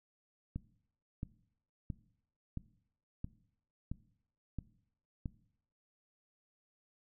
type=click train; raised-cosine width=5 ms; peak=-26 dBFS; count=8; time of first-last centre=0.56-5.258 s; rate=1.49 Hz; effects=noise-tail reverb RT60 0.7 s tail -19 dB re dry